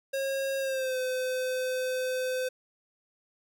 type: tone with pitch glide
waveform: square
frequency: 542 to 511.6 Hz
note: C#5 to C5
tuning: -39 to -39 cents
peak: -29 dBFS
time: 0.13-2.49 s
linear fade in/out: 10 ms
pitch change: -100 cents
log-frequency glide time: 0.59-0.98 s
effects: none